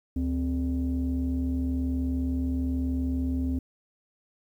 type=tone pair together; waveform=sine; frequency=72.85 / 259.6 Hz; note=D2 / C4; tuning=-13 / -13 cents; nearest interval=octave + minor seventh; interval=2200 cents; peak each=-26 dBFS; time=0.16-3.59 s; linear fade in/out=5 ms; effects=tanh soft clip ceiling -21 dBFS + 10-bit